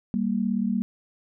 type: tone pair together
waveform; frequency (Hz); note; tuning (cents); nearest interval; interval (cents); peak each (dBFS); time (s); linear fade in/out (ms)
sine; 196 / 233.1; G3 / A#3; 0 / 0; minor third; 300; -25 / -25; 0.14-0.82; 0
effects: none